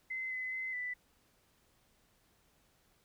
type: tone with pitch steps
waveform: sine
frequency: 2055 / 2028 / 2050 / 1986 Hz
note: C7 / B6 / C7 / B6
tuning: -32 / +45 / -36 / +9 cents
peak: -36 dBFS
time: 0.1-0.94 s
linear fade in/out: 10 ms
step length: 210 ms
effects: pink hiss -71 dBFS RMS until 3.04 s